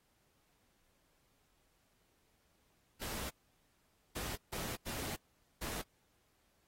pink noise bursts at uneven times, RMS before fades -42 dBFS, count 5, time 3.01-3.3 / 4.15-4.36 / 4.52-4.76 / 4.86-5.16 / 5.61-5.82 s, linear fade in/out 10 ms, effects pink hiss -75 dBFS RMS until 6.67 s + AAC 48 kbps

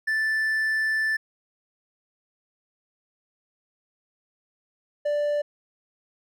triangle tone pair in turn, 1760 / 587.3 Hz, A6 / D5, 0 / 0 cents, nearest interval octave + perfect fifth, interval 1900 cents, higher first, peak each -20 dBFS, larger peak neither, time 0.07-1.17 / 5.05-5.42 s, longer first, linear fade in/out 10 ms, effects none

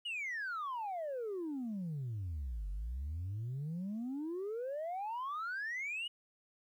sine exponential two-way sweep, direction down then up, 2960 to 46.25 to 2960 Hz, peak -35 dBFS, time 0.05-6.08 s, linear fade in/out 10 ms, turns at 2.69 s, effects tanh soft clip ceiling -35 dBFS + 12-bit

